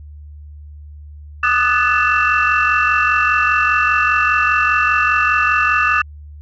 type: tone cluster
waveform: sine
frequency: 1212 / 1257 / 1484 / 1733 / 2676 Hz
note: D#6 / D#6 / F#6 / A6 / E7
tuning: -46 / +17 / +5 / -27 / +25 cents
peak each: -18 dBFS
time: 1.43-6.02 s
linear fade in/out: 5 ms
effects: tanh soft clip ceiling -4 dBFS + added 74 Hz sine -33 dBFS peak until 6.41 s